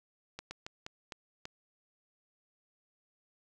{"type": "slowing click train", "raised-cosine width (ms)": 0.2, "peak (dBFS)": -24, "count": 6, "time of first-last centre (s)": [0.39, 1.454], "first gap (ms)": 120, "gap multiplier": 1.29, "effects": []}